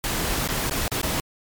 pink noise with dropouts, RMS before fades -25 dBFS, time 0.04-1.2 s, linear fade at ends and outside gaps 0 ms, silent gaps 0.476-0.488 / 0.696-0.71 / 0.879-0.917 / 1.015-1.031 s, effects MP3 96 kbps

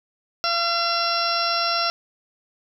harmonic tone, 682 Hz, F5, 41 cents flat, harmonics 1 / 2 / 3 / 4 / 5 / 6 / 7 / 8, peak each -27 / -24 / -36 / -30 / -35 / -30 / -31 / -26 dBFS, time 0.44-1.9 s, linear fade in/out 0 ms, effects 9-bit

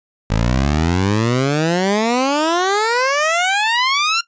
15% pulse exponential sweep, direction up, 51.91 to 1396.9 Hz, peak -8 dBFS, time 0.3-4.21 s, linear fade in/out 5 ms, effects noise-tail reverb RT60 0.1 s tail -17 dB re dry + resampled to 16000 Hz

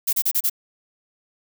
violet noise bursts, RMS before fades -20 dBFS, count 5, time 0.07-0.498 s, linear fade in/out 10 ms, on 60 ms, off 32 ms, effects none

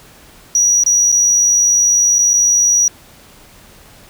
triangle tone with dropouts, 5800 Hz, F#8, 35 cents flat, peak -7 dBFS, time 0.55-2.88 s, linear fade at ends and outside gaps 2 ms, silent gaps 0.837-0.862 / 1.119-1.124 / 2.185-2.189 / 2.334-2.338 s, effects tanh soft clip ceiling -3 dBFS + pink hiss -43 dBFS RMS until 4.09 s

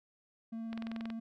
triangle tone with vibrato, 226.4 Hz, A3, 50 cents sharp, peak -36 dBFS, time 0.52-1.2 s, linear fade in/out 10 ms, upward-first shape square, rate 17 Hz, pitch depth 8 cents each way
click train, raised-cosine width 0.3 ms, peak -28 dBFS, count 9, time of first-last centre 0.73-1.102 s, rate 21.5 Hz
effects none

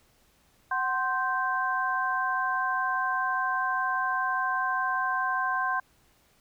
sine tone cluster, 747 / 1048 / 1560 Hz, F#5 / C6 / G6, +16 / +2 / -9 cents, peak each -32 / -28 / -29 dBFS, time 0.71-5.8 s, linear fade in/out 5 ms, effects pink hiss -64 dBFS RMS until 6.4 s

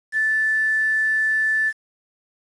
sine tone with quantisation, 1754 Hz, A6, 6 cents flat, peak -17 dBFS, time 0.12-1.73 s, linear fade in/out 50 ms, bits 7, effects resampled to 24000 Hz

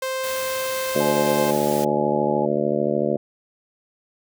sawtooth tone, 523.3 Hz, C5, in tune, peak -20 dBFS, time 0.02-1.51 s, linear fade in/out 5 ms
white noise, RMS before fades -33 dBFS, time 0.23-1.85 s, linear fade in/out 10 ms
harmonic tone, 73.42 Hz, D2, in tune, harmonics 2 / 3 / 4 / 5 / 6 / 7 / 8 / 9, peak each -31 / -26 / -29 / -25 / -30 / -26 / -25 / -31 dBFS, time 0.95-3.17 s, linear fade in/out 5 ms
sine tone with pitch glide, 849 to 841.2 Hz, G#5 to G#5, +38 to +22 cents, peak -25 dBFS, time 1-2.46 s, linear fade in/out 10 ms, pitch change -16 cents, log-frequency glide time 1.25-1.81 s
effects none

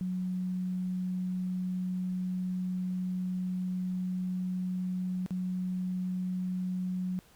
sine tone with dropouts, 183.2 Hz, F#3, 17 cents flat, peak -30 dBFS, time 0.01-7.19 s, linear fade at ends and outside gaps 0 ms, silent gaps 5.262-5.307 s, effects pink hiss -61 dBFS RMS until 7.35 s

